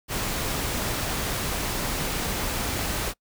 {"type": "noise", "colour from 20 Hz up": "pink", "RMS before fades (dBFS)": -28, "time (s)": [0.08, 3.14], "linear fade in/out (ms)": 50, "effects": ["noise-tail reverb RT60 0.1 s tail -24 dB re dry"]}